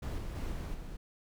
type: noise with level steps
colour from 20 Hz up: brown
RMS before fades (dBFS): -36 / -39 / -36 / -38 / -43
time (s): 0.02-0.97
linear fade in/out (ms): 10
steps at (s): 0.18 / 0.35 / 0.52 / 0.74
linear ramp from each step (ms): 5
effects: none